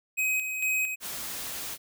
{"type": "tone with tremolo", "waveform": "square", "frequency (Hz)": 2527, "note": "D#7", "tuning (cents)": 26, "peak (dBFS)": -25, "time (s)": [0.17, 0.96], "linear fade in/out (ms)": 20, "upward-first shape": "square", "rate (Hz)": 2.2, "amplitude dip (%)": 50}
{"type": "noise", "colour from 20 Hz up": "white", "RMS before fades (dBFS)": -36, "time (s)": [1, 1.78], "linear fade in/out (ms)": 50}
{"effects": []}